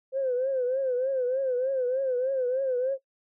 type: tone with vibrato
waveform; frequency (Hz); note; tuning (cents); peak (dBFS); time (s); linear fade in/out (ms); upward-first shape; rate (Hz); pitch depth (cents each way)
sine; 517; C5; -21; -23; 0.12-2.98; 50; triangle; 3.3; 110
effects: noise-tail reverb RT60 0.1 s tail -20 dB re dry + tanh soft clip ceiling -19 dBFS